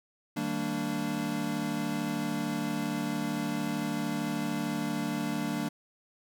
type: chord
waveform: square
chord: Eb major seventh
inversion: none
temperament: equal with one note detuned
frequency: 155.56 / 196 / 229.2 / 293.7 Hz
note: Eb3 / G3 / Bb3 / D4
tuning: 0 / 0 / -29 / 0 cents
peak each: -39 / -37 / -35 / -35 dBFS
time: 0.36-5.69 s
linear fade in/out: 10 ms
effects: none